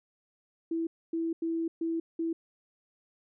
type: tone bursts at uneven times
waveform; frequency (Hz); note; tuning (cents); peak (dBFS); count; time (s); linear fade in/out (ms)
sine; 329.6; E4; 0; -28; 5; 0.71-0.87 / 1.13-1.33 / 1.42-1.68 / 1.81-2 / 2.19-2.33; 5
effects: none